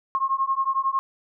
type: beating tone pair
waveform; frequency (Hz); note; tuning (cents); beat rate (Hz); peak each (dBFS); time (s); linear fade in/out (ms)
sine; 1071 / 1082; C6 / C#6; +40 / -42; 11; -24; 0.15-0.99; 0
effects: none